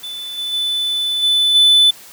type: tone with level steps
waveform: triangle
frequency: 3500 Hz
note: A7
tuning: 10 cents flat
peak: -24 / -19 / -15 / -10 / -6 dBFS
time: 0.03-1.91 s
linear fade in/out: 10 ms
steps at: 0.37 / 0.52 / 1.22 / 1.54 s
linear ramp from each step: 20 ms
effects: white hiss -40 dBFS RMS until 2.12 s + high-pass 80 Hz 12 dB/octave